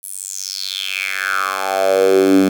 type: tone with high-pass filter sweep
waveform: 10% pulse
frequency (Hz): 96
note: G2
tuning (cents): -36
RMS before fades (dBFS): -17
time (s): 0.03-2.49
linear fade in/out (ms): 5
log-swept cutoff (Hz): 11000 to 230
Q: 5.5
effects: none